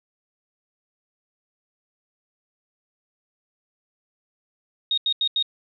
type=tone bursts; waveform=sine; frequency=3729 Hz; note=A#7; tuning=in tune; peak=-19 dBFS; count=4; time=4.91-5.426 s; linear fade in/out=2 ms; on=66 ms; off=84 ms; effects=none